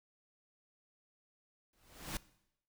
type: noise with exponential growth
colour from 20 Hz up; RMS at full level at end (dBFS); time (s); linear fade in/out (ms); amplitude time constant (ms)
pink; -37; 1.73-2.17; 2; 94
effects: noise-tail reverb RT60 0.8 s tail -20 dB re dry